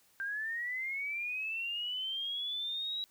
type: linear sweep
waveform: sine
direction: up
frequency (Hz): 1568 to 3890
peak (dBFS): -34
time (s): 0.2-3.04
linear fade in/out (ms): 0
effects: white hiss -67 dBFS RMS until 3.1 s